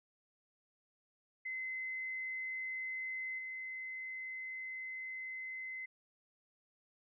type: tone with level steps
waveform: sine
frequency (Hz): 2051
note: C7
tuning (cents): -35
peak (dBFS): -38 / -41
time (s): 1.45-5.86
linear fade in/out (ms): 10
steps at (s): 3.38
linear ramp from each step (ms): 10
effects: none